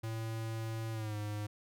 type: tone with pitch glide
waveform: square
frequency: 112.3 to 104.78 Hz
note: A2 to G#2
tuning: +36 to +16 cents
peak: -37 dBFS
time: 0.03-1.47 s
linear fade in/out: 10 ms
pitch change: -120 cents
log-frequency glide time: 0.92-1.16 s
effects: none